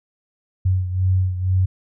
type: beating tone pair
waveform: sine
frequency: 92.5 / 94.6 Hz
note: F#2 / F#2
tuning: 0 / +39 cents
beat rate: 2.1 Hz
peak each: -17 / -23 dBFS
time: 0.65-1.66 s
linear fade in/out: 10 ms
effects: none